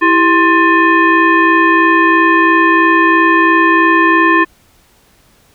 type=tone with frequency modulation; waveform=sine; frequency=1053 Hz; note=C6; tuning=11 cents sharp; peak=-6 dBFS; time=0.01-4.45 s; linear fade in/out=20 ms; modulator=723 Hz; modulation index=1.4; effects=pink hiss -50 dBFS RMS until 5.54 s